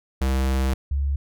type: tone pair in turn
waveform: square / sine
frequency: 66 / 69.92 Hz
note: C2 / C#2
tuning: +16 / +16 cents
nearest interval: minor second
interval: 100 cents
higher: second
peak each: -20 dBFS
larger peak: neither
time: 0.21-0.74 / 0.91-1.16 s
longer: first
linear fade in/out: 5 ms
effects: none